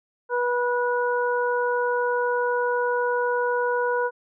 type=harmonic tone; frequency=488 Hz; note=B4; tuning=21 cents flat; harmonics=1 / 2 / 3; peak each=-23 / -26 / -28 dBFS; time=0.29-4.11 s; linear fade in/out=50 ms; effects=none